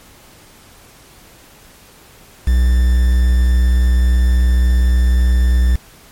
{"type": "tone with quantisation", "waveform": "triangle", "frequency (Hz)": 61.74, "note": "B1", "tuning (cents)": 0, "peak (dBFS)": -7, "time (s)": [2.47, 5.76], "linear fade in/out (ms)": 5, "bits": 5, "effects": ["pink hiss -44 dBFS RMS until 6.11 s", "MP3 64 kbps"]}